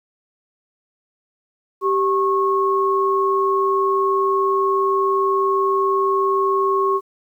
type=tone pair together; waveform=sine; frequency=389.6 / 1093.1 Hz; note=G4 / C#6; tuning=-11 / -25 cents; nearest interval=octave + tritone; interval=1786 cents; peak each=-18 dBFS; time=1.81-7.01 s; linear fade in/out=50 ms; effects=9-bit